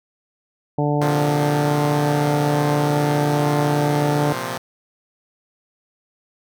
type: harmonic tone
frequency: 146.83 Hz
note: D3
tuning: in tune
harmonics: 1 / 2 / 3 / 4 / 5 / 6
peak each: -20 / -23 / -25 / -26 / -27 / -28 dBFS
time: 0.78-4.33 s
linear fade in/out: 5 ms
type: chord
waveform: 5% pulse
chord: Bb suspended second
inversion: none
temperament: equal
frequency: 116.54 / 130.81 / 174.61 Hz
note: Bb2 / C3 / F3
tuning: 0 / 0 / 0 cents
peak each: -18 dBFS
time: 1.01-4.58 s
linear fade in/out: 5 ms
effects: none